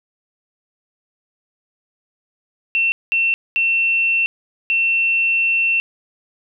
sine tone bursts at uneven times, 2700 Hz, E7, 41 cents sharp, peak -14 dBFS, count 4, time 2.75-2.92 / 3.12-3.34 / 3.56-4.26 / 4.7-5.8 s, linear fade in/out 0 ms, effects none

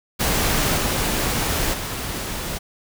pink noise with level steps, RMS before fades -20 / -22 / -28 dBFS, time 0.19-2.59 s, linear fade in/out 20 ms, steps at 0.77 / 1.73 s, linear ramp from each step 10 ms, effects none

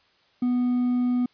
triangle tone with hard clipping, 246.9 Hz, B3, in tune, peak -21 dBFS, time 0.42-1.26 s, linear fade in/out 5 ms, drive 5 dB, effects white hiss -62 dBFS RMS until 1.33 s + resampled to 11025 Hz

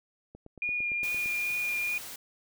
click train, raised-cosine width 2 ms, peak -33 dBFS, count 9, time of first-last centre 0.35-1.259 s, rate 8.8 Hz
sine tone with vibrato, 2427 Hz, D#7, 44 cents flat, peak -28 dBFS, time 0.62-1.98 s, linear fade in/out 2 ms, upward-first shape triangle, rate 2.4 Hz, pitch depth 18 cents each way
white noise, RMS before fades -42 dBFS, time 1.03-2.16 s, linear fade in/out 5 ms
effects none

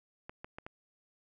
clicks, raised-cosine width 0.5 ms, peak -28 dBFS, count 4, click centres 0.295 / 0.445 / 0.585 / 0.665 s, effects none

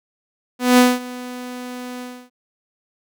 sawtooth tone with ADSR envelope, 248.8 Hz, B3, 13 cents sharp, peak -4 dBFS, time 0.59-2.3 s, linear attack 190 ms, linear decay 210 ms, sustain -21 dB, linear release 290 ms, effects none

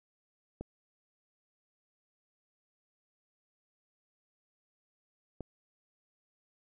clicks, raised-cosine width 2 ms, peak -26 dBFS, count 2, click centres 0.61 / 5.407 s, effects none

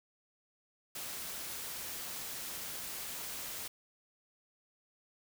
white noise, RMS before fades -42 dBFS, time 0.95-3.68 s, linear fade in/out 5 ms, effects none

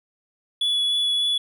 triangle tone with vibrato, 3409 Hz, G#7, 45 cents sharp, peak -18 dBFS, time 0.61-1.38 s, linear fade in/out 5 ms, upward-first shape sine, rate 3.4 Hz, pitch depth 8 cents each way, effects none

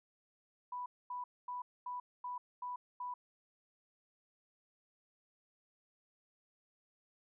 sine tone bursts, 987.8 Hz, B5, in tune, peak -39 dBFS, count 7, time 0.72-3.14 s, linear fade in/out 5 ms, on 140 ms, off 240 ms, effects none

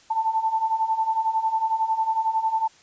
sine beating tone pair, 880 / 891 Hz, A5 / A5, 0 / +22 cents, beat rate 11 Hz, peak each -26 / -22 dBFS, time 0.1-2.68 s, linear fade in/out 10 ms, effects white hiss -54 dBFS RMS until 2.82 s + resampled to 16000 Hz

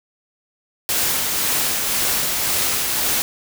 white noise with tremolo, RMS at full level -19 dBFS, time 0.89-3.22 s, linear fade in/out 0 ms, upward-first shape triangle, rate 1.9 Hz, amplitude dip 30%, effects none

